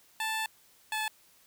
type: tone pair in turn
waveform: 15% pulse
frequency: 880 / 866.4 Hz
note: A5 / A5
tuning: 0 / -27 cents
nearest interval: unison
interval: 27 cents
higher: first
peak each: -24 dBFS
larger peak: neither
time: 0.2-0.46 / 0.92-1.08 s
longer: first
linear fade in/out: 2 ms
effects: white hiss -62 dBFS RMS until 1.46 s